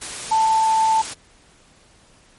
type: tone in noise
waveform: sine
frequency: 884 Hz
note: A5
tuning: 8 cents sharp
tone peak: -14 dBFS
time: 0.31-1.02 s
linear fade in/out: 10 ms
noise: white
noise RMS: -30 dBFS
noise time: 0.01-1.14 s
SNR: +13 dB
effects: pink hiss -53 dBFS RMS until 2.38 s + MP3 48 kbps